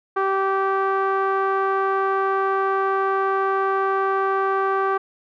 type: tone with low-pass filter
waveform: sawtooth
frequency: 387.8 Hz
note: G4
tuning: 19 cents flat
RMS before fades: -21 dBFS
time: 0.16-4.98 s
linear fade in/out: 10 ms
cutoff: 1300 Hz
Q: 3.8
effects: none